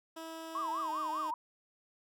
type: tone with pitch glide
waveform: 15% pulse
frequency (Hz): 324.8 to 312.1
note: E4 to D#4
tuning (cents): -26 to +5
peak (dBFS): -36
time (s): 0.16-1.31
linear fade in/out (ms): 10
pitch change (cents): -69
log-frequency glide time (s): 0.81-0.92
type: tone with vibrato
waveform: sine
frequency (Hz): 1046.5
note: C6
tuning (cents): 0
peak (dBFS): -33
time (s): 0.55-1.34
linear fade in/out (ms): 2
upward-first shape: triangle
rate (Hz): 5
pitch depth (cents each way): 300
effects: none